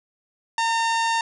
harmonic tone with a mistuned harmonic, 917 Hz, A#5, 29 cents flat, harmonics 1 / 2 / 3 / 4 / 5 / 6 / 7 / 8 / 10, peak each -21 / -27 / -31 / -33 / -35 / -37 / -38 / -39 / -41 dBFS, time 0.58-1.21 s, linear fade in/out 2 ms, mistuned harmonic 2, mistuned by -24 cents, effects none

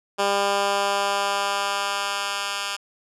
10% pulse tone with high-pass filter sweep, 200 Hz, G3, 35 cents sharp, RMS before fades -24 dBFS, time 0.18-2.77 s, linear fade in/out 20 ms, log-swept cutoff 410 to 1800 Hz, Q 0.81, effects low-pass 9000 Hz 12 dB/octave

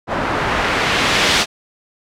white noise with low-pass filter sweep, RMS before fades -17 dBFS, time 0.07-1.46 s, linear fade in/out 50 ms, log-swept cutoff 1000 to 4400 Hz, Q 0.84, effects none

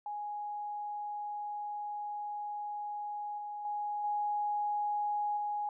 sine tone with level steps, 830.6 Hz, G#5, in tune, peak -36 / -38 / -33 / -30 / -32 dBFS, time 0.06-5.69 s, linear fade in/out 2 ms, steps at 3.38 / 3.65 / 4.04 / 5.37 s, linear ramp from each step 2 ms, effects none

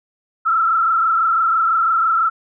sine tone with frequency modulation, 1330 Hz, E6, 15 cents sharp, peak -13 dBFS, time 0.45-2.3 s, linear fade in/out 20 ms, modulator 26 Hz, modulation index 1.9, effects none

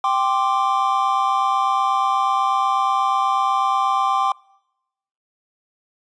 triangle chord, G suspended fourth, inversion none, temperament equal, 784 / 1046.5 / 1174.7 Hz, G5 / C6 / D6, 0 / 0 / 0 cents, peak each -19 dBFS, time 0.04-4.32 s, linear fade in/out 2 ms, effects noise-tail reverb RT60 0.9 s tail -25 dB re dry + resampled to 22050 Hz

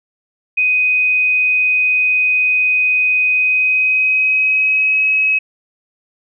sine tone with pitch glide, 2502 to 2556 Hz, D#7 to D#7, +9 to +46 cents, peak -11 dBFS, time 0.57-5.39 s, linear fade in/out 10 ms, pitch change +37 cents, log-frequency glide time 3.29-5.08 s, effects none

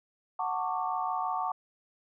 sine chord, D major seventh, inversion first, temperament equal with one note detuned, 740 / 893.8 / 1108.7 / 1174.7 Hz, F#5 / A5 / C#6 / D6, 0 / +27 / 0 / 0 cents, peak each -33 / -34 / -35 / -36 dBFS, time 0.39-1.52 s, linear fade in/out 5 ms, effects none

